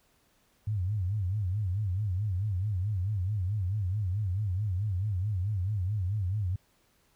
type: tone with vibrato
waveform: sine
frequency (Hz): 98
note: G2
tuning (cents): 0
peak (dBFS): -27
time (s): 0.67-6.56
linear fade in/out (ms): 5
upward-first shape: sine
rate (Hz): 4.6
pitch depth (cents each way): 180
effects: pink hiss -68 dBFS RMS until 7.15 s